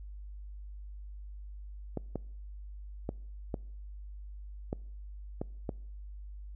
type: clicks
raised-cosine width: 2 ms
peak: -20 dBFS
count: 7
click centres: 1.973 / 2.157 / 3.091 / 3.542 / 4.729 / 5.415 / 5.692 s
effects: noise-tail reverb RT60 0.7 s tail -25 dB re dry + added 50 Hz sine -42 dBFS peak until 6.55 s